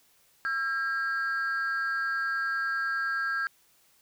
sine tone pair together, 1345 / 1615.4 Hz, E6 / G#6, +34 / -48 cents, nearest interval minor third, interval 318 cents, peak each -30 / -26 dBFS, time 0.45-3.47 s, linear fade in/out 0 ms, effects tanh soft clip ceiling -24 dBFS + white hiss -64 dBFS RMS until 4.01 s

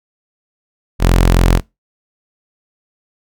sawtooth tone, 43.65 Hz, F1, in tune, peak -4 dBFS, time 0.99-1.61 s, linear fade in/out 50 ms, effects noise-tail reverb RT60 0.2 s tail -22 dB re dry

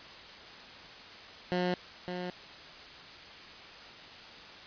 15% pulse tone with echo, 179.7 Hz, F3, 50 cents sharp, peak -22 dBFS, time 1.52-1.74 s, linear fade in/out 0 ms, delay 560 ms, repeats 1, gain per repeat -7 dB, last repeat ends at 2.3 s, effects white hiss -48 dBFS RMS until 4.66 s + resampled to 11025 Hz

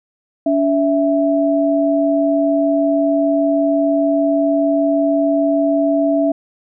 sine tone pair together, 285.8 / 659.3 Hz, D4 / E5, -47 / 0 cents, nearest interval octave + major second, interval 1447 cents, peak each -15 dBFS, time 0.46-6.32 s, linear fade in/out 5 ms, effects none

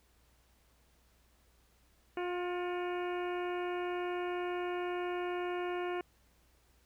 harmonic tone with a mistuned harmonic, 355.6 Hz, F4, 31 cents sharp, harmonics 1 / 2 / 3 / 4 / 5 / 6 / 7 / 8, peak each -35 / -41 / -45 / -47 / -49 / -51 / -52 / -53 dBFS, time 2.17-6.01 s, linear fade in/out 2 ms, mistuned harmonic 6, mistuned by +79 cents, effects added 60 Hz sine -68 dBFS peak until 6.85 s + pink hiss -70 dBFS RMS until 6.85 s

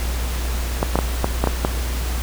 clicks, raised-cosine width 1 ms, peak -3 dBFS, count 7, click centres 0.829 / 0.956 / 0.989 / 1.244 / 1.44 / 1.473 / 1.649 s, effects added 60 Hz sine -21 dBFS peak until 2.22 s + pink hiss -30 dBFS RMS until 2.22 s

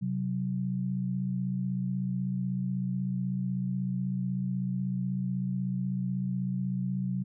sine tone pair together, 130.81 / 186.98 Hz, C3 / F#3, 0 / +18 cents, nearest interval tritone, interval 618 cents, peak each -32 / -30 dBFS, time 0.01-7.24 s, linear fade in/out 20 ms, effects none

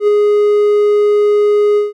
triangle tone with ADSR envelope, 415.3 Hz, G#4, in tune, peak -4 dBFS, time 0-1.93 s, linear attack 77 ms, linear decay 9 ms, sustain -2 dB, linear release 160 ms, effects none

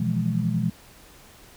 sine tone cluster, 122.4 / 164.8 / 175.4 / 210 Hz, B2 / E3 / F3 / G#3, -15 / 0 / +8 / +19 cents, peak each -27 dBFS, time 0-0.7 s, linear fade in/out 5 ms, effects pink hiss -50 dBFS RMS until 1.56 s

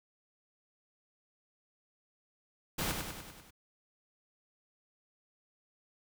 pink noise with echo, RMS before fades -34 dBFS, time 2.78-2.92 s, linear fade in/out 10 ms, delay 98 ms, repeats 6, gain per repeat -4 dB, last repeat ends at 3.508 s, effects none

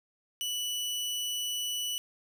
sawtooth tone, 2960 Hz, F#7, in tune, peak -28 dBFS, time 0.41-1.98 s, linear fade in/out 0 ms, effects none

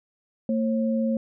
sine tone pair together, 226.6 / 539.3 Hz, A#3 / C#5, -49 / -48 cents, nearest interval octave + minor third, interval 1501 cents, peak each -22 / -28 dBFS, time 0.49-1.17 s, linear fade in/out 2 ms, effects none

